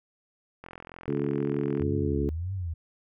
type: click train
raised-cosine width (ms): 0.5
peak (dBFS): -27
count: 52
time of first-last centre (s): 0.64-1.821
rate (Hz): 43.2
type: harmonic tone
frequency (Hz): 71.2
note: C#2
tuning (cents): +47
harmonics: 2 / 3 / 4 / 5 / 6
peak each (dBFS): -32 / -34 / -31 / -32 / -32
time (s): 1.08-2.29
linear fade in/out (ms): 0
type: tone with vibrato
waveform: sine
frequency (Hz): 83.6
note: E2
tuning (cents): +25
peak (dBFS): -29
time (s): 1.8-2.74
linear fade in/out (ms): 10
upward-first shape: triangle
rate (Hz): 1.7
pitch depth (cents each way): 290
effects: none